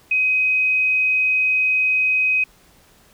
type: tone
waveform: sine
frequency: 2520 Hz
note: D#7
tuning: 21 cents sharp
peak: -15 dBFS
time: 0.11-2.44 s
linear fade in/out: 5 ms
effects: pink hiss -53 dBFS RMS until 3.13 s